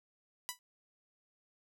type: tone with exponential decay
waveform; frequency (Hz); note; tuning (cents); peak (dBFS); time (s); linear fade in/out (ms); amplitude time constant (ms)
5% pulse; 987.8; B5; 0; -21; 0.49-0.59; 0; 20
effects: none